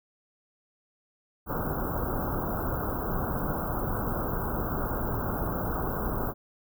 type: band-stop noise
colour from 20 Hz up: pink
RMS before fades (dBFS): -30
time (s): 1.46-6.34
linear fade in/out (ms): 50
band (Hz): 1500 to 14000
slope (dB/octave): 96
effects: none